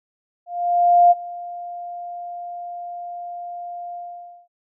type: tone with ADSR envelope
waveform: sine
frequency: 701 Hz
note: F5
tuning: 6 cents sharp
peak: -8 dBFS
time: 0.46-4.48 s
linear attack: 650 ms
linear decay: 28 ms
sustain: -21 dB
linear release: 530 ms
effects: none